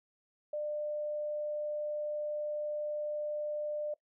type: tone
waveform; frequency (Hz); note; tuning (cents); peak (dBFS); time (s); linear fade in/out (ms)
sine; 598; D5; +31; -33; 0.53-3.94; 5
effects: noise-tail reverb RT60 0.1 s tail -21 dB re dry